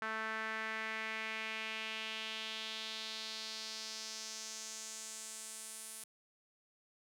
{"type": "tone with band-pass filter sweep", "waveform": "sawtooth", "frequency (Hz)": 220, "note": "A3", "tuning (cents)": 0, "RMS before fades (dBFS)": -43, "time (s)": [0.02, 6.04], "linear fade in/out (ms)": 2, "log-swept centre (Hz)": [1500, 10000], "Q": 2.6, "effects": []}